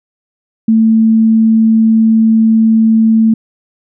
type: tone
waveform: sine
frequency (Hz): 222.7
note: A3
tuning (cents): +21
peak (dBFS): -5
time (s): 0.68-3.34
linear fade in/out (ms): 5
effects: none